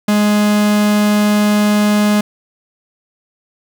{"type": "tone", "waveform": "45% pulse", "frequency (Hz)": 208.7, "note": "G#3", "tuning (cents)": 9, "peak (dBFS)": -10, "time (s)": [0.08, 2.21], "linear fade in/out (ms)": 5, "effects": []}